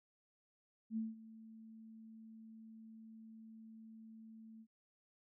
sine tone with ADSR envelope, 222.2 Hz, A3, 17 cents sharp, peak -35 dBFS, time 0.9-4.67 s, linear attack 69 ms, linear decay 180 ms, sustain -18 dB, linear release 61 ms, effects none

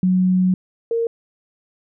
sine tone pair in turn, 184.3 / 461.6 Hz, F#3 / A#4, -7 / -17 cents, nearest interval octave + major third, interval 1590 cents, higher second, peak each -13 / -17 dBFS, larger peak first, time 0.03-0.54 / 0.91-1.07 s, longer first, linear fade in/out 2 ms, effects none

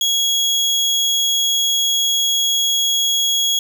30% pulse tone, 3322 Hz, G#7, in tune, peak -12 dBFS, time 0.01-3.59 s, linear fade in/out 2 ms, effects none

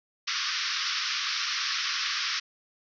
white band-pass noise, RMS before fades -30 dBFS, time 0.27-2.4 s, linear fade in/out 10 ms, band 1100 to 5800 Hz, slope 96 dB/octave, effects none

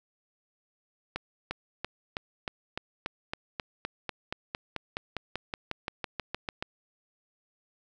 accelerating click train, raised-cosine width 0.3 ms, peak -16 dBFS, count 25, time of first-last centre 1.16-6.625 s, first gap 350 ms, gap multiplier 0.96, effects none

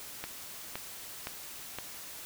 click train, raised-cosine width 0.3 ms, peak -20 dBFS, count 4, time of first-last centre 0.24-1.786 s, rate 1.94 Hz, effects white hiss -45 dBFS RMS until 2.25 s

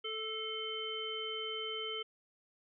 harmonic tone with a mistuned harmonic, 440 Hz, A4, in tune, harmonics 1 / 3 / 5 / 7, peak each -42 / -46 / -47 / -39 dBFS, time 0.04-2.03 s, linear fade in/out 10 ms, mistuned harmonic 5, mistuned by -32 cents, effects none

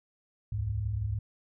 sine tone cluster, 67.1 / 78.6 / 104.7 Hz, C2 / D#2 / G#2, +44 / +18 / +15 cents, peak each -36 / -38 / -30 dBFS, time 0.52-1.19 s, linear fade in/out 5 ms, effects none

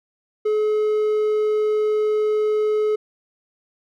triangle tone, 426.7 Hz, G#4, 47 cents sharp, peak -15 dBFS, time 0.45-2.96 s, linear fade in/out 10 ms, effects none

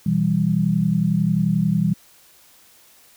sine chord, E minor, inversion second, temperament equal, 123.47 / 164.81 / 196 Hz, B2 / E3 / G3, 0 / 0 / 0 cents, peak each -25 / -19 / -20 dBFS, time 0.06-1.94 s, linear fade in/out 5 ms, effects white hiss -52 dBFS RMS until 3.16 s

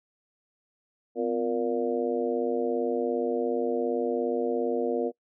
harmonic tone with a mistuned harmonic, 117.3 Hz, A#2, 11 cents sharp, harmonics 2 / 3 / 4 / 5 / 6, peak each -32 / -31 / -27 / -34 / -37 dBFS, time 1.15-5.12 s, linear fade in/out 50 ms, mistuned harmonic 2, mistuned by +130 cents, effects noise-tail reverb RT60 0.1 s tail -23 dB re dry

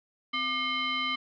sine tone with frequency modulation, 2139 Hz, C7, 38 cents sharp, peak -27 dBFS, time 0.33-1.16 s, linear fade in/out 10 ms, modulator 940 Hz, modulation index 1.4, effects none

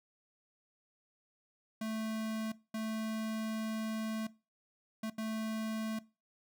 square tone bursts at uneven times, 220 Hz, A3, in tune, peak -36 dBFS, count 4, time 1.81-2.52 / 2.74-4.27 / 5.03-5.1 / 5.18-5.99 s, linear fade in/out 5 ms, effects noise-tail reverb RT60 0.3 s tail -20 dB re dry

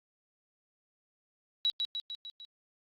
sine tone with echo, 3900 Hz, B7, 23 cents flat, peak -25 dBFS, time 1.65-1.7 s, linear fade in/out 0 ms, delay 150 ms, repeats 5, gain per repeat -4 dB, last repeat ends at 2.45 s, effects Opus 48 kbps

